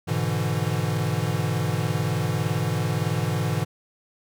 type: chord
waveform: square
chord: E dominant seventh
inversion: first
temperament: equal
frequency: 103.83 / 123.47 / 146.83 / 164.81 Hz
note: G#2 / B2 / D3 / E3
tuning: 0 / 0 / 0 / 0 cents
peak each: -29 dBFS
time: 0.07-3.65 s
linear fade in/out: 20 ms
effects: none